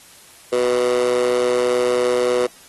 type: tone with high-pass filter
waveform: 15% pulse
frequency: 123.47 Hz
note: B2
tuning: in tune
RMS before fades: -18 dBFS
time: 0.52-2.47 s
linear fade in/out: 10 ms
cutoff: 450 Hz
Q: 4.5
effects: white hiss -46 dBFS RMS until 2.68 s + AAC 32 kbps